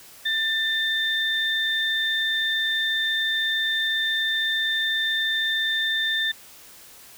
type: tone pair together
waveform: sine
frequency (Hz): 1784 / 3587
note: A6 / A7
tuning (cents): +23 / +33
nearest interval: octave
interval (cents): 1210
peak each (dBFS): -24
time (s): 0.25-6.32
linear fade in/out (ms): 10
effects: white hiss -47 dBFS RMS until 7.17 s